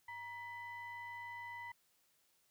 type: ring-modulated tone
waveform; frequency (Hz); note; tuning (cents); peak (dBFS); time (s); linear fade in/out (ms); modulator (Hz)
triangle; 523.3; C5; 0; -40; 0.08-1.72; 5; 1470
effects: white hiss -75 dBFS RMS until 2.5 s